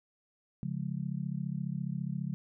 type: chord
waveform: sine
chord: Db major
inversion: none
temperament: just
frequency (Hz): 138.59 / 173.24 / 207.9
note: Db3 / F3 / Ab3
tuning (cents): 0 / -14 / +2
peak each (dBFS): -36 / -36 / -40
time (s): 0.63-2.34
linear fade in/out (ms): 0
effects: none